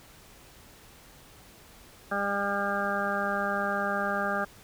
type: harmonic tone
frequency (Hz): 200.6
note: G3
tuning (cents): +40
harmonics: 1 / 2 / 3 / 4 / 6 / 7 / 8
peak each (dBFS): -35 / -38 / -33 / -34 / -33 / -35 / -33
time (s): 2.11-4.45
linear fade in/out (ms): 10
effects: pink hiss -53 dBFS RMS until 4.63 s